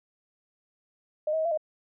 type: tone with pitch steps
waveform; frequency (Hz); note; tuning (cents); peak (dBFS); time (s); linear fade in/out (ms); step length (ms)
sine; 611 / 638 / 634 / 677 / 619; D#5 / D#5 / D#5 / E5 / D#5; -32 / +43 / +32 / +46 / -9; -24; 1.27-1.575; 5; 61
effects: none